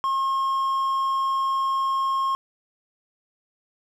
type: tone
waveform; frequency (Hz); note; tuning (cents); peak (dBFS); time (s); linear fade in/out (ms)
triangle; 1076; C6; +48; -19; 0.04-2.35; 0
effects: none